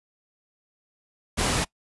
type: noise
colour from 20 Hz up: pink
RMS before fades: -24 dBFS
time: 1.37-1.65 s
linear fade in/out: 20 ms
effects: noise-tail reverb RT60 0.1 s tail -22 dB re dry + resampled to 24000 Hz